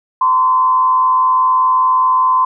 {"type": "tone with frequency modulation", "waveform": "sine", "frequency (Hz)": 1029, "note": "C6", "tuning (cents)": -29, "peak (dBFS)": -9, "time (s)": [0.21, 2.45], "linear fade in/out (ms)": 5, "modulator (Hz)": 105, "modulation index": 0.5, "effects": []}